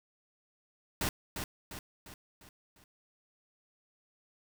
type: noise with echo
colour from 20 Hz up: pink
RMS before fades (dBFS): -32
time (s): 1.01-1.09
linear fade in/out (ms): 2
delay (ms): 350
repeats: 5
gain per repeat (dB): -6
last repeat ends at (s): 2.84
effects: none